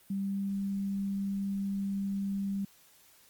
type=tone with pitch glide; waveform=sine; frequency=196.2 to 197.45 Hz; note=G3 to G3; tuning=+2 to +13 cents; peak=-30 dBFS; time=0.1-2.65 s; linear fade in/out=5 ms; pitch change=+11 cents; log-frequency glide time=0.21-0.36 s; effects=white hiss -61 dBFS RMS until 3.29 s + Opus 32 kbps